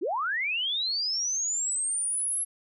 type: linear sweep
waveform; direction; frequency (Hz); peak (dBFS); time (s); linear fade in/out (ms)
sine; up; 277.2 to 11175; -26; 0.01-2.45; 20
effects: none